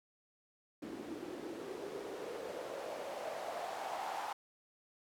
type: noise with band-pass filter sweep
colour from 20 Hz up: white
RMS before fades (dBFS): -43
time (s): 0.82-4.33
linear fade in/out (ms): 5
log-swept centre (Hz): 290 to 860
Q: 3.9
effects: none